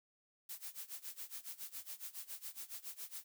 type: noise with tremolo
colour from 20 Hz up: blue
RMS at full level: -45 dBFS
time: 0.49-3.24 s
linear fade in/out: 5 ms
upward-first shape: sine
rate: 7.2 Hz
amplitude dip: 90%
effects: none